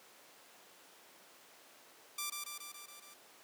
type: tone with echo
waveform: 5% pulse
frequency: 1178 Hz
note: D6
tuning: 5 cents sharp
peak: -25 dBFS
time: 2.18-2.3 s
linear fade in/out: 5 ms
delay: 140 ms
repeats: 6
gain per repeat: -3 dB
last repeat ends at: 3.14 s
effects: pink hiss -59 dBFS RMS until 3.43 s + high-pass 400 Hz 12 dB/octave